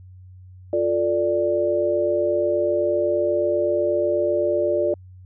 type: chord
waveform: sine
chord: D minor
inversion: first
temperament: just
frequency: 352.4 / 440.5 / 587.3 Hz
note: F4 / A4 / D5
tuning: +16 / +2 / 0 cents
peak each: -23 / -26 / -20 dBFS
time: 0.73-4.94 s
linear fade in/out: 2 ms
effects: added 92 Hz sine -41 dBFS peak until 5.25 s